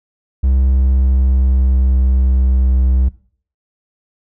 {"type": "tone with pitch glide", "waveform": "triangle", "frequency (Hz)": [65.6, 64.18], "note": ["C2", "C2"], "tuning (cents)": [5, -33], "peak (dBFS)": -8, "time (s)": [0.43, 3.09], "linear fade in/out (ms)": 10, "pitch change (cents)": -38, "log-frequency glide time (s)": [0.67, 2.44], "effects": ["noise-tail reverb RT60 0.5 s tail -19 dB re dry"]}